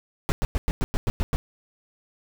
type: noise bursts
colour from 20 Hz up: brown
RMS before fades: -22 dBFS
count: 9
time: 0.29-1.36 s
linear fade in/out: 0 ms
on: 30 ms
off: 100 ms
effects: none